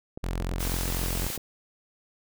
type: clicks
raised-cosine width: 2 ms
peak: -23 dBFS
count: 12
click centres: 0.175 / 0.409 / 0.524 / 0.669 / 0.741 / 0.889 / 1.031 / 1.061 / 1.156 / 1.232 / 1.302 / 1.377 s
type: tone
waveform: sawtooth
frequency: 43.93 Hz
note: F1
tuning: 11 cents sharp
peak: -24 dBFS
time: 0.23-1.28 s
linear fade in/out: 10 ms
type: noise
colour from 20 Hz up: white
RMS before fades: -34 dBFS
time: 0.59-1.38 s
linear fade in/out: 20 ms
effects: none